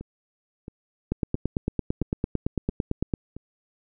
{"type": "two click trains", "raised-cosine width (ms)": 3, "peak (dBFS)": [-11, -24], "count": [19, 6], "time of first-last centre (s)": [[1.12, 3.138], [0.01, 3.366]], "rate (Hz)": [8.92, 1.49], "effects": []}